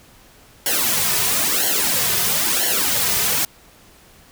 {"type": "noise with flanger", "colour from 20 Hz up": "white", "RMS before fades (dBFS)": -19, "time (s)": [0.66, 3.45], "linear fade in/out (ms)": 2, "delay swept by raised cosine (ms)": [0.81, 3.71], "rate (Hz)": 1, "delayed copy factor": -0.9, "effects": ["pink hiss -49 dBFS RMS until 4.31 s"]}